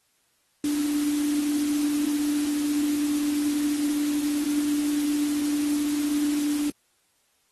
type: tone in noise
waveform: sine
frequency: 293.5 Hz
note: D4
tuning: 1 cent flat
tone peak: -22 dBFS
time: 0.64-6.7 s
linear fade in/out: 2 ms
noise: white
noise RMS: -36 dBFS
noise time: 0.64-6.7 s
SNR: +11 dB
effects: white hiss -68 dBFS RMS until 7.51 s + AAC 32 kbps